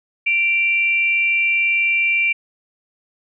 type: tone pair together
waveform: sine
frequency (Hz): 2349 / 2754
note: D7 / F7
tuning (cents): 0 / -25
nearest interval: minor third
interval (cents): 275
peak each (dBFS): -15 / -23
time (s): 0.26-2.33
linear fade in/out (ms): 10
effects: none